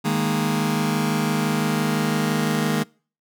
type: chord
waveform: sawtooth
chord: D# suspended fourth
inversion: none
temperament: just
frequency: 155.56 / 207.4 / 233.3 Hz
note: D#3 / G#3 / A#3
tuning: 0 / -2 / +2 cents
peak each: -20 dBFS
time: 0.04-2.84 s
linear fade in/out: 20 ms
effects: noise-tail reverb RT60 0.4 s tail -25 dB re dry